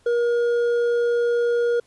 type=tone with hard clipping; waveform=triangle; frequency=475.4 Hz; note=A#4; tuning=34 cents sharp; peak=-19 dBFS; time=0.06-1.8 s; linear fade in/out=5 ms; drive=8 dB; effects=pink hiss -60 dBFS RMS until 1.86 s + resampled to 24000 Hz